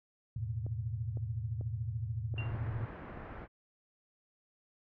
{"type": "chord", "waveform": "sine", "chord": "E suspended fourth", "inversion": "none", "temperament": "just", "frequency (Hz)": [82.41, 109.88, 123.61], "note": ["E2", "A2", "B2"], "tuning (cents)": [0, -2, 2], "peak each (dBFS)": [-42, -36, -40], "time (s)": [0.36, 2.86], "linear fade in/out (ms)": 5}
{"type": "clicks", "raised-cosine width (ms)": 2, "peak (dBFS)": -33, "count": 7, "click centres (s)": [0.665, 1.172, 1.611, 2.341, 2.55, 2.81, 3.175]}
{"type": "low-pass noise", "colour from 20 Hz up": "pink", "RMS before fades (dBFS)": -46, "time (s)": [2.35, 3.48], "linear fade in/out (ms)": 50, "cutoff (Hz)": 1900, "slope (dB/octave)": 24}
{"type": "tone with exponential decay", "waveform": "sine", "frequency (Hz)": 2771, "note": "F7", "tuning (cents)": -14, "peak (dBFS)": -37, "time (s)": [2.38, 2.56], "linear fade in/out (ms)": 2, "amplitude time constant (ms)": 39}
{"effects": []}